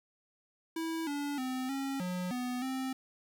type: tone with pitch steps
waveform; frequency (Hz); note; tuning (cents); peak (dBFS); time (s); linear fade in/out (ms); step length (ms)
square; 326.2 / 287.2 / 257.4 / 272.4 / 180.8 / 248.6 / 262.2; E4 / D4 / C4 / C#4 / F#3 / B3 / C4; -18 / -39 / -28 / -30 / -40 / +12 / +4; -34; 0.76-2.93; 5; 310
effects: 11-bit